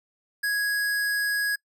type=tone; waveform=square; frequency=1662 Hz; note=G#6; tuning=1 cent sharp; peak=-24 dBFS; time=0.43-1.56 s; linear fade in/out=10 ms; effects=noise-tail reverb RT60 0.1 s tail -26 dB re dry